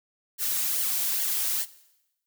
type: noise with flanger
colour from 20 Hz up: blue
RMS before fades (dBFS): -27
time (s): 0.38-1.66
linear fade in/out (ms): 50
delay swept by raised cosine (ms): 0.78 to 2.98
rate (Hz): 2.4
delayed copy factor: -0.6
effects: noise-tail reverb RT60 0.9 s tail -18 dB re dry